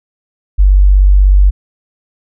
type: tone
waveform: sine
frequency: 48.18 Hz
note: G1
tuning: 29 cents flat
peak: -3 dBFS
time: 0.58-1.51 s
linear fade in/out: 20 ms
effects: none